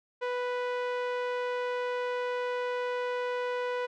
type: tone with low-pass filter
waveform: sawtooth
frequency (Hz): 493.9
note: B4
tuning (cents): 0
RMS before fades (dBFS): -32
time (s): 0.21-3.87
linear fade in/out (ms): 20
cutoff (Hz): 2400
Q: 0.74
effects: none